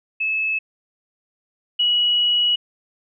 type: tone pair in turn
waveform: sine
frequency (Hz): 2600 / 2920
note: E7 / F#7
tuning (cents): -24 / -24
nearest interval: major second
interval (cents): 200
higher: second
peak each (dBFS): -19 / -15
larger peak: second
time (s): 0.2-0.59 / 1.79-2.56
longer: second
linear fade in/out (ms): 10
effects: none